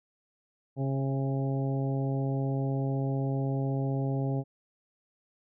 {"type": "harmonic tone with a mistuned harmonic", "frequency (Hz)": 135.8, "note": "C#3", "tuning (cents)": -35, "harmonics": [1, 2, 3, 4, 5, 6], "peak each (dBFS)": [-28, -34, -38, -40, -42, -44], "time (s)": [0.76, 4.44], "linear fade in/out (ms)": 50, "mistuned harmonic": 5, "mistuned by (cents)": -17, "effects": []}